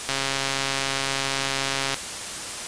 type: click train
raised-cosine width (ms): 0.2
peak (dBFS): -7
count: 253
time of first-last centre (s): 0.09-1.943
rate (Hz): 136
effects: white hiss -32 dBFS RMS until 2.67 s + resampled to 22050 Hz